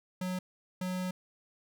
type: tone bursts at uneven times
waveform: square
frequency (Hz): 183.5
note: F#3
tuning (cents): -14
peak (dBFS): -33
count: 2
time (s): 0.21-0.39 / 0.81-1.11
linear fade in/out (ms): 5
effects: none